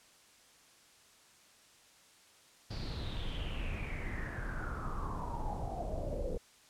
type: noise with low-pass filter sweep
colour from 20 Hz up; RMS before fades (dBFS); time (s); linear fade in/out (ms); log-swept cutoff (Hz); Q
brown; -38; 2.7-6.38; 10; 4800 to 490; 8
effects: white hiss -62 dBFS RMS until 6.69 s + low-pass 9000 Hz 12 dB/octave